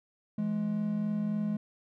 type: tone pair together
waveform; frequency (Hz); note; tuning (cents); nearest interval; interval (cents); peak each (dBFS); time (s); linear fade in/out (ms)
triangle; 167.3 / 210.9; E3 / G#3; +26 / +27; major third; 401; -34 / -27; 0.38-1.57; 5
effects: none